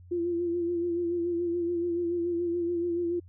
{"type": "tone with vibrato", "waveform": "sine", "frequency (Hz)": 344.8, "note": "F4", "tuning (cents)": -22, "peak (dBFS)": -26, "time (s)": [0.11, 3.2], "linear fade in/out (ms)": 10, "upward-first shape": "sine", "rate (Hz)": 7, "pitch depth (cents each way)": 38, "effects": ["added 89 Hz sine -48 dBFS peak until 3.28 s"]}